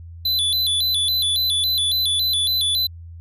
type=tone with vibrato; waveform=square; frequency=3729 Hz; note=A#7; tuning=in tune; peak=-18 dBFS; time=0.25-2.87 s; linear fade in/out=5 ms; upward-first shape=square; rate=3.6 Hz; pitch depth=130 cents each way; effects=added 84 Hz sine -35 dBFS peak until 3.2 s + resampled to 32000 Hz

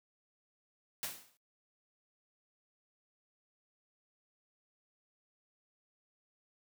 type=noise with exponential decay; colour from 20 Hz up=white; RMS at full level=-36 dBFS; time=1.03-1.37 s; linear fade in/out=0 ms; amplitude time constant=72 ms; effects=noise-tail reverb RT60 0.2 s tail -24 dB re dry + high-pass 100 Hz 12 dB/octave

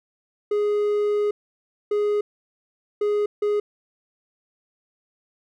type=tone bursts at uneven times; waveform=triangle; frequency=415.3 Hz; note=G#4; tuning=in tune; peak=-17 dBFS; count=4; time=0.51-1.31 / 1.91-2.21 / 3.01-3.26 / 3.42-3.6 s; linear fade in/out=5 ms; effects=none

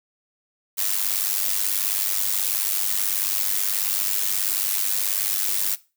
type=noise with amplitude modulation; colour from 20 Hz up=blue; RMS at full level=-20 dBFS; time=0.77-5.76 s; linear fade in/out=20 ms; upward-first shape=sine; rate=98.5 Hz; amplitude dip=80%; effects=noise-tail reverb RT60 0.3 s tail -19 dB re dry

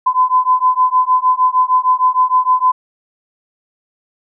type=beating tone pair; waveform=sine; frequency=1012 / 1018.5 Hz; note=B5 / C6; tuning=+42 / -47 cents; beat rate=6.5 Hz; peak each=-13 dBFS; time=0.06-2.72 s; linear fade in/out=10 ms; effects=none

